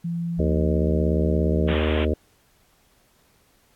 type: tone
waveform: sine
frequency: 169.7 Hz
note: F3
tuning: 49 cents flat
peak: -24 dBFS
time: 0.04-1.74 s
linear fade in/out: 10 ms
type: harmonic tone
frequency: 76.9 Hz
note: D#2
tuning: 20 cents flat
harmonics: 1 / 3 / 4 / 5 / 6 / 7 / 8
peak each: -22 / -28 / -29 / -28 / -29 / -32 / -31 dBFS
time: 0.39-2.14 s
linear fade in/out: 5 ms
type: band-pass noise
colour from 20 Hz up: white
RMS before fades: -32 dBFS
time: 1.68-2.05 s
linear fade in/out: 5 ms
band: 260 to 3400 Hz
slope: 96 dB/octave
effects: pink hiss -61 dBFS RMS until 3.75 s + AAC 64 kbps